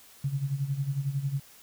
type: tone with tremolo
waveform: sine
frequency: 138.59 Hz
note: C#3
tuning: in tune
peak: -24 dBFS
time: 0.24-1.4 s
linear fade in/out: 5 ms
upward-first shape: sine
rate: 11 Hz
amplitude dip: 75%
effects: white hiss -54 dBFS RMS until 1.62 s